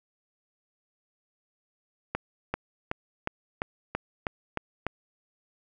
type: accelerating click train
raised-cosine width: 0.5 ms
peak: -13 dBFS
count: 9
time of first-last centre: 2.15-4.866 s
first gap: 390 ms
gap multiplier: 0.96
effects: none